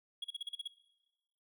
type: tone bursts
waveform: triangle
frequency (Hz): 3322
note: G#7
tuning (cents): 0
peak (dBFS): -35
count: 8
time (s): 0.22-0.677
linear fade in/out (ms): 5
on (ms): 23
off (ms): 39
effects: noise-tail reverb RT60 1.0 s tail -17 dB re dry